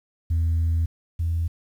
sine tone pair in turn, 82.3 / 83.3 Hz, E2 / E2, -2 / +19 cents, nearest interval unison, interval 21 cents, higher second, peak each -17 / -20 dBFS, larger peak first, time 0.3-0.86 / 1.19-1.48 s, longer first, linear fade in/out 10 ms, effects tanh soft clip ceiling -17 dBFS + 9-bit

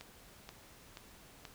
click train, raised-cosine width 0.2 ms, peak -29 dBFS, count 4, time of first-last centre 0.01-1.452 s, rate 2.08 Hz, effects pink hiss -58 dBFS RMS until 1.54 s

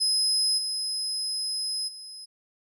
35% pulse tone with level steps, 5080 Hz, D#8, 35 cents sharp, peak -19 / -25 / -37 dBFS, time 0-2.26 s, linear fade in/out 20 ms, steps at 0.57 / 1.87 s, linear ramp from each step 20 ms, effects none

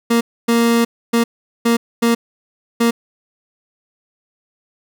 30% pulse tone bursts at uneven times, 233.1 Hz, A#3, in tune, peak -9 dBFS, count 6, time 0.1-0.21 / 0.48-0.85 / 1.13-1.24 / 1.65-1.77 / 2.02-2.15 / 2.8-2.91 s, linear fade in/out 10 ms, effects none

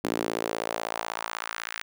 sawtooth tone with high-pass filter sweep, 56.1 Hz, A1, 34 cents sharp, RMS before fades -32 dBFS, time 0.04-1.82 s, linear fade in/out 0 ms, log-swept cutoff 280 to 1800 Hz, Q 1.7, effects none

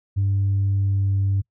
sine tone with pitch glide, 98.6 to 98.03 Hz, G2 to G2, +11 to +1 cents, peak -16 dBFS, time 0.16-1.42 s, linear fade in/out 20 ms, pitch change -10 cents, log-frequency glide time 0.7-1.13 s, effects noise-tail reverb RT60 0.1 s tail -25 dB re dry + tanh soft clip ceiling -15 dBFS

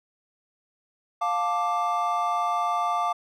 triangle chord, D minor, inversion first, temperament just, 704.8 / 881 / 1174.7 Hz, F5 / A5 / D6, +16 / +2 / 0 cents, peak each -25 / -28 / -24 dBFS, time 1.21-3.13 s, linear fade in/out 10 ms, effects none

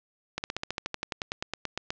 slowing click train, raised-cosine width 0.2 ms, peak -13 dBFS, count 18, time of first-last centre 0.38-1.905 s, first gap 59 ms, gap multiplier 1.05, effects low-pass 6000 Hz 12 dB/octave

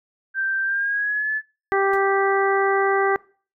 sine tone with pitch glide, 1568 to 1729.8 Hz, G6 to A6, 0 to -30 cents, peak -20 dBFS, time 0.34-1.42 s, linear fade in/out 50 ms, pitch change +170 cents, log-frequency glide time 0.63-1.31 s
harmonic tone, 392 Hz, G4, in tune, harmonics 1 / 2 / 3 / 4 / 5, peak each -20 / -23 / -25 / -26 / -27 dBFS, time 1.72-3.16 s, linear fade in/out 0 ms
pink noise with exponential decay, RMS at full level -39 dBFS, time 1.93-2.02 s, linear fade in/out 5 ms, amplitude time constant 19 ms
effects noise-tail reverb RT60 0.4 s tail -22 dB re dry

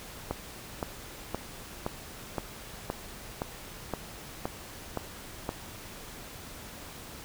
click train, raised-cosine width 1 ms, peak -16 dBFS, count 11, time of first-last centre 0.31-5.491 s, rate 1.93 Hz, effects pink hiss -45 dBFS RMS until 7.24 s

